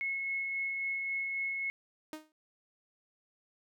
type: tone with tremolo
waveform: sine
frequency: 2182 Hz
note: C#7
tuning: 28 cents flat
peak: -31 dBFS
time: 0.01-1.7 s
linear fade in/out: 0 ms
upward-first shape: sine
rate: 3.7 Hz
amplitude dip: 25%
type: tone with exponential decay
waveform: sawtooth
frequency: 310 Hz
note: D#4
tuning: 6 cents flat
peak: -33 dBFS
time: 2.13-2.32 s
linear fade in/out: 1 ms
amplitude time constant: 40 ms
effects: none